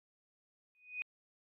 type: tone with exponential growth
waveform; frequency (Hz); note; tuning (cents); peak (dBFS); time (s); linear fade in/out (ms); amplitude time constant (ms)
sine; 2489; D#7; 0; -33; 0.75-1.02; 0; 58
effects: resampled to 8000 Hz